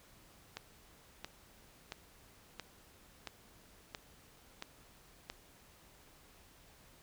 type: click train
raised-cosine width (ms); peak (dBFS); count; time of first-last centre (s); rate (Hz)
0.2; -24; 8; 0.57-5.3; 1.48
effects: pink hiss -62 dBFS RMS until 7.02 s